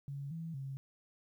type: tone with pitch steps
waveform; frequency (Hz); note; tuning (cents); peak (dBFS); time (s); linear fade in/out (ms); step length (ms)
sine; 140.2 / 164.1 / 135.8; C#3 / E3 / C#3; +20 / -8 / -35; -39; 0.08-0.77; 0; 230
effects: 12-bit